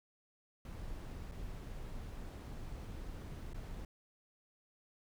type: noise with dropouts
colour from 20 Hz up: brown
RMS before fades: -45 dBFS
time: 0.65-3.85 s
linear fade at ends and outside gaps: 2 ms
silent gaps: 1.314-1.319 / 3.534-3.544 s
effects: none